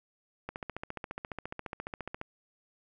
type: click train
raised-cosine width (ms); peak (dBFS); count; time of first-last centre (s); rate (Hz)
0.5; -22; 26; 0.49-2.214; 14.5
effects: none